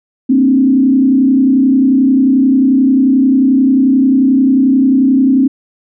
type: tone with frequency modulation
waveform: sine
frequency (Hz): 264.2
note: C4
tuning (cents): +17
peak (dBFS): -6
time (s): 0.29-5.48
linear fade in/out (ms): 10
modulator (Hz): 31.3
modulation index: 0.83
effects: none